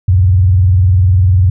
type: tone with vibrato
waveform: sine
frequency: 91.7 Hz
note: F#2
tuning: 15 cents flat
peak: -5 dBFS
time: 0.08-1.5 s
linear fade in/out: 5 ms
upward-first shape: triangle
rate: 20 Hz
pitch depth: 290 cents each way
effects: none